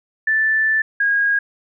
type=tone pair in turn; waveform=sine; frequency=1760 / 1636.4 Hz; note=A6 / G#6; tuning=0 / -26 cents; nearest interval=minor second; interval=126 cents; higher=first; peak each=-14 dBFS; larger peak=neither; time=0.27-0.82 / 1-1.39 s; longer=first; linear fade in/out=5 ms; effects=none